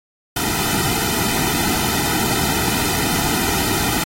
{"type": "noise with comb filter", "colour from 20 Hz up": "pink", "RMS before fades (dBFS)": -20, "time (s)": [0.36, 4.04], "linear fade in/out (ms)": 5, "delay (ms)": 1.8, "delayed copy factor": -1, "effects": ["AAC 48 kbps"]}